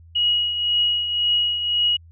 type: tone with tremolo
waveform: sine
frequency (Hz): 2900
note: F#7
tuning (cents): -35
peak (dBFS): -15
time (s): 0.15-1.97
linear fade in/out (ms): 10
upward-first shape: triangle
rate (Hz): 1.9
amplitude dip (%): 60
effects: added 83 Hz sine -44 dBFS peak until 2.11 s